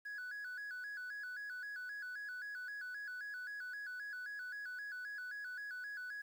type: tone with vibrato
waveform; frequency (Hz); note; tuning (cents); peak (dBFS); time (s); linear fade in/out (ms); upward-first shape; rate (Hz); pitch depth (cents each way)
sine; 1576; G6; +9; -40; 0.05-6.22; 10; square; 3.8; 100
effects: tanh soft clip ceiling -42 dBFS + 11-bit